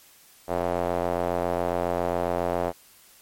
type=tone with band-pass filter; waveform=square; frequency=43.65 Hz; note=F1; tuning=in tune; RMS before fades=-26 dBFS; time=0.47-2.73 s; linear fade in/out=50 ms; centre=640 Hz; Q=2.2; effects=white hiss -54 dBFS RMS until 3.21 s + MP3 64 kbps